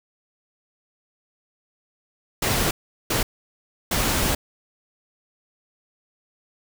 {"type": "noise bursts at uneven times", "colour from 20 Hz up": "pink", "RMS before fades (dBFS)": -22, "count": 3, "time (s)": [[2.42, 2.71], [3.1, 3.23], [3.91, 4.35]], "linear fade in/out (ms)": 5, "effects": []}